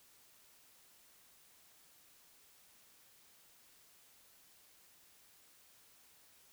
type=silence; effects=white hiss -65 dBFS RMS until 6.52 s